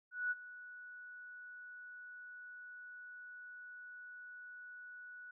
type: tone with ADSR envelope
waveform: sine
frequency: 1473 Hz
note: F#6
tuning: 8 cents flat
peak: -32 dBFS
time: 0.11-5.31 s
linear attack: 200 ms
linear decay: 30 ms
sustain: -17 dB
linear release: 4 ms
effects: none